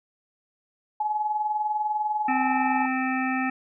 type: tone with tremolo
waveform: sine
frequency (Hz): 849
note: G#5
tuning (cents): +38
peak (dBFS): -21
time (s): 1-2.86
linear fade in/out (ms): 5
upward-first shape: sine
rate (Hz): 20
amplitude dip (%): 55
type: harmonic tone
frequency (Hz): 260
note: C4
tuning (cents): -11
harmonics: 1 / 3 / 5 / 7 / 9 / 10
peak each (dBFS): -26 / -30 / -33 / -31 / -35 / -37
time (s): 2.28-3.5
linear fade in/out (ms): 5
effects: none